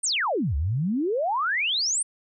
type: exponential two-way sweep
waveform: sine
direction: down then up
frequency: 9430 to 66 to 9430 Hz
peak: -22 dBFS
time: 0.03-2.03 s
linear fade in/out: 10 ms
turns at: 0.56 s
effects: none